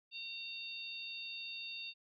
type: harmonic tone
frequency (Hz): 913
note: A#5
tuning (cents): -36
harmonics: 3 / 4 / 5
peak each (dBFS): -45 / -47 / -49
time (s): 0.11-1.94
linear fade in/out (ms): 50
effects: none